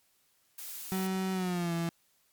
blue noise, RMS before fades -42 dBFS, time 0.58-1.07 s, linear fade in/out 5 ms
35% pulse tone with pitch glide, 188.8 to 168.2 Hz, F#3 to E3, +35 to +35 cents, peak -28 dBFS, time 0.92-1.89 s, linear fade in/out 0 ms, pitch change -200 cents, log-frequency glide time 1.33-1.73 s
effects white hiss -70 dBFS RMS until 2.32 s + MP3 96 kbps

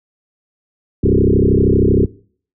sine tone with frequency modulation, 235 Hz, A#3, 14 cents sharp, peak -9 dBFS, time 1.03-2.06 s, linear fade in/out 10 ms, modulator 32.8 Hz, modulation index 5.8, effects noise-tail reverb RT60 0.5 s tail -22 dB re dry

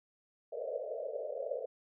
pink band-pass noise, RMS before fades -39 dBFS, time 0.52-1.66 s, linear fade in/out 10 ms, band 450 to 650 Hz, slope 96 dB/octave, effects none

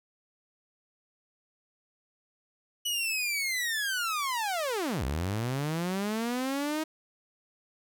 sawtooth linear two-way sweep, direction down then up, 2960 to 61.74 to 317.5 Hz, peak -25 dBFS, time 2.85-6.84 s, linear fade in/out 10 ms, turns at 5.04 s, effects none

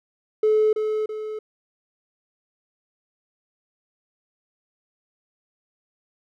triangle tone with echo, 430.8 Hz, A4, 37 cents flat, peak -12 dBFS, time 0.43-0.73 s, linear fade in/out 5 ms, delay 330 ms, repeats 2, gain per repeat -7 dB, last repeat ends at 1.39 s, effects tanh soft clip ceiling -12 dBFS

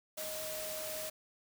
sine tone in noise, 624 Hz, D#5, 5 cents sharp, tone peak -42 dBFS, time 0.17-1.1 s, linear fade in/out 10 ms, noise white, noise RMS -42 dBFS, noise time 0.17-1.1 s, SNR -3 dB, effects none

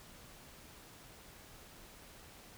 silence, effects pink hiss -56 dBFS RMS until 2.57 s

